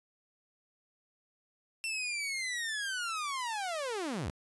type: linear sweep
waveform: sawtooth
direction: down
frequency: 2700 to 55 Hz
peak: -30 dBFS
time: 1.84-4.3 s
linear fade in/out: 0 ms
effects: resampled to 24000 Hz